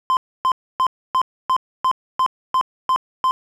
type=tone bursts; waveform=triangle; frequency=1037 Hz; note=C6; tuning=16 cents flat; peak=-12 dBFS; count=10; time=0.1-3.31 s; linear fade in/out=0 ms; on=69 ms; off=280 ms; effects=none